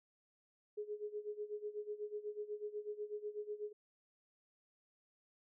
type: tone with tremolo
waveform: sine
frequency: 419.1 Hz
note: G#4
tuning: 16 cents sharp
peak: -38 dBFS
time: 0.77-3.73 s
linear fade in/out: 10 ms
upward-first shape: sine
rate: 8.1 Hz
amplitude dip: 85%
effects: none